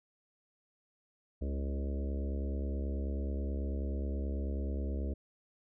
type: harmonic tone with a mistuned harmonic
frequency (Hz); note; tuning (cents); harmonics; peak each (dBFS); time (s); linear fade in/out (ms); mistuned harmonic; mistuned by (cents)
69.3; C#2; 0; 1 / 3 / 4 / 5 / 6 / 7 / 8 / 9; -33 / -43 / -45 / -47 / -49 / -50 / -51 / -52; 1.41-5.14; 10; 7; -15
effects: none